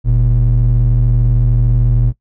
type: ring-modulated tone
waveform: triangle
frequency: 82.41 Hz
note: E2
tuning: in tune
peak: -3 dBFS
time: 0.04-2.13 s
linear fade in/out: 50 ms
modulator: 36.7 Hz
effects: noise-tail reverb RT60 0.1 s tail -20 dB re dry + tanh soft clip ceiling 0 dBFS